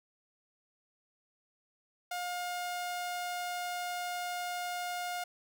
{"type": "tone", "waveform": "sawtooth", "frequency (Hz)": 712, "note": "F5", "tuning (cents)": 33, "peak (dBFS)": -31, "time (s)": [2.11, 5.24], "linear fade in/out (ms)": 5, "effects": []}